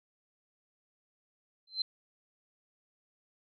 sine tone with exponential growth, 4100 Hz, C8, 36 cents flat, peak -25 dBFS, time 1.67-1.82 s, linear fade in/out 5 ms, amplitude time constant 31 ms, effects none

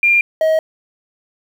sine / triangle tone pair in turn, 2395 / 634.4 Hz, D7 / D#5, +33 / +33 cents, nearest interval octave + major seventh, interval 2300 cents, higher first, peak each -9 dBFS, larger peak neither, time 0.03-0.21 / 0.41-0.59 s, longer neither, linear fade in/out 2 ms, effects 7-bit

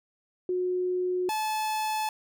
sine / 45% pulse tone pair in turn, 363.6 / 864.8 Hz, F#4 / A5, -30 / -30 cents, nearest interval octave + minor third, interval 1500 cents, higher second, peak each -25 / -27 dBFS, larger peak first, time 0.49-1.29 / 1.29-2.09 s, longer neither, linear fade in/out 2 ms, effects none

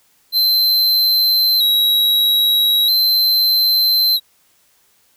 square tone with vibrato, 3977 Hz, B7, 11 cents sharp, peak -12 dBFS, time 0.32-4.2 s, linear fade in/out 50 ms, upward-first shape square, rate 0.39 Hz, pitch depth 51 cents each way, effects white hiss -57 dBFS RMS until 5.16 s

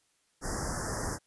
pink band-stop noise, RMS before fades -34 dBFS, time 0.41-1.19 s, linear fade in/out 50 ms, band 1900 to 5000 Hz, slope 96 dB/octave, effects white hiss -72 dBFS RMS until 1.26 s + resampled to 24000 Hz

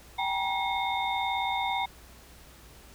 sine tone cluster, 776 / 834 / 951 / 2160 / 3647 Hz, G5 / G#5 / A#5 / C#7 / A#7, -18 / +7 / +34 / -45 / -39 cents, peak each -31 / -38 / -31 / -34 / -36 dBFS, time 0.18-1.86 s, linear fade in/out 10 ms, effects added 60 Hz sine -54 dBFS peak until 2.94 s + pink hiss -53 dBFS RMS until 2.94 s

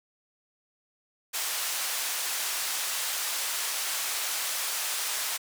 white band-pass noise, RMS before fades -31 dBFS, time 1.33-5.38 s, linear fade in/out 20 ms, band 740 to 12000 Hz, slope 12 dB/octave, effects none

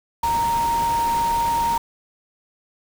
sine tone in noise, 930 Hz, A#5, 4 cents flat, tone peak -18 dBFS, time 0.23-1.78 s, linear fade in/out 5 ms, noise pink, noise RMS -31 dBFS, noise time 0.23-1.78 s, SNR +10 dB, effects none

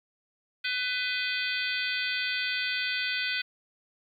harmonic tone with a mistuned harmonic, 500 Hz, B4, 21 cents sharp, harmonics 3 / 4 / 5 / 6 / 7 / 8 / 9, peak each -33 / -35 / -33 / -37 / -37 / -40 / -38 dBFS, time 0.64-3.42 s, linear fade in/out 10 ms, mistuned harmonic 6, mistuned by +100 cents, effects 10-bit

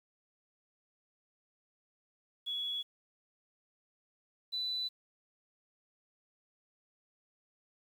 sine tone pair in turn, 3372 / 3986 Hz, G#7 / B7, +26 / +15 cents, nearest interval minor third, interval 289 cents, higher second, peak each -34 / -33 dBFS, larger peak second, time 2.46-2.83 / 4.52-4.89 s, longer neither, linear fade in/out 20 ms, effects 10-bit

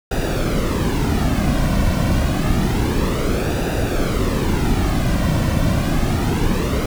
brown noise with flanger, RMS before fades -18 dBFS, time 0.11-6.86 s, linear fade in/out 5 ms, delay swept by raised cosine 0.92 to 2.42 ms, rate 0.28 Hz, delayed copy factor -0.6, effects none

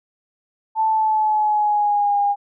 sine tone with pitch glide, 880 to 811.6 Hz, A5 to G#5, 0 to -40 cents, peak -15 dBFS, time 0.75-2.36 s, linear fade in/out 50 ms, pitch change -140 cents, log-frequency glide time 0.88-2.18 s, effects none

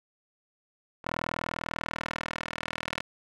10% pulse tone with band-pass filter sweep, 40.22 Hz, E1, 42 cents flat, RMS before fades -36 dBFS, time 1.04-3.02 s, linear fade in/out 10 ms, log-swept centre 1200 to 2300 Hz, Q 1, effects none

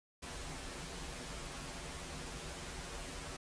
pink noise with comb filter, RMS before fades -45 dBFS, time 0.22-3.37 s, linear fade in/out 10 ms, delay 9.5 ms, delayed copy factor -1, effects resampled to 22050 Hz

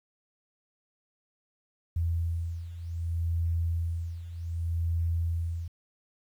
sine beating tone pair, 83.4 / 84.05 Hz, E2 / E2, +21 / +34 cents, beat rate 0.65 Hz, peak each -33 / -29 dBFS, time 1.96-5.68 s, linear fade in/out 5 ms, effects 10-bit

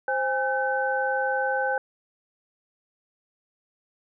sine tone cluster, 524 / 817 / 1524 Hz, C5 / G#5 / G6, +2 / -29 / -49 cents, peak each -27 dBFS, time 0.08-1.78 s, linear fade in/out 2 ms, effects none

